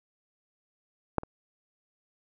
clicks, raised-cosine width 1 ms, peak -9 / -26 dBFS, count 2, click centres 1.183 / 1.234 s, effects none

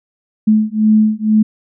sine beating tone pair, 214.6 / 216.7 Hz, A3 / A3, -43 / -26 cents, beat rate 2.1 Hz, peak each -12 dBFS, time 0.47-1.43 s, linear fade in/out 10 ms, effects none

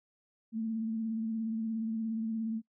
sine tone with vibrato, 223.2 Hz, A3, 25 cents sharp, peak -31 dBFS, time 0.52-2.62 s, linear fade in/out 50 ms, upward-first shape triangle, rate 17 Hz, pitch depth 39 cents each way, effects noise-tail reverb RT60 0.1 s tail -25 dB re dry

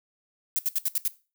violet noise bursts, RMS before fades -25 dBFS, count 6, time 0.56-1.078 s, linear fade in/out 0 ms, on 28 ms, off 70 ms, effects noise-tail reverb RT60 0.3 s tail -17 dB re dry

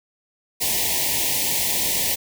white band-stop noise, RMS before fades -22 dBFS, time 0.6-2.16 s, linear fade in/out 20 ms, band 1000 to 1800 Hz, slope 96 dB/octave, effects none

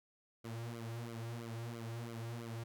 sawtooth tone with flanger, 116.1 Hz, A#2, 7 cents flat, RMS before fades -44 dBFS, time 0.44-2.64 s, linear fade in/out 10 ms, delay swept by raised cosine 1.1 to 4.7 ms, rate 3 Hz, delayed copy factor -1, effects none

